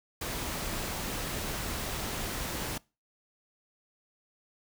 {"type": "noise", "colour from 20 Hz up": "pink", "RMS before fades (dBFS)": -35, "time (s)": [0.21, 2.78], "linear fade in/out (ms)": 5, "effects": ["noise-tail reverb RT60 0.3 s tail -24 dB re dry"]}